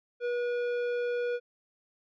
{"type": "tone with tanh clipping", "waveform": "sine", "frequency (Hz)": 483.9, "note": "B4", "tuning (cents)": -35, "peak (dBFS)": -30, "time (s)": [0.2, 1.4], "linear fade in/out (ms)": 50, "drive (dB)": 12, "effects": []}